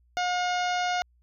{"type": "harmonic tone", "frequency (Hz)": 718, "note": "F5", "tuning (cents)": 48, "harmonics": [1, 2, 3, 4, 5, 6, 7, 8, 9], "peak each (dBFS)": [-26, -32, -36, -38, -40, -42, -43, -44, -45], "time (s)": [0.17, 1.02], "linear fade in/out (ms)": 0, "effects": ["added 60 Hz sine -60 dBFS peak until 1.22 s"]}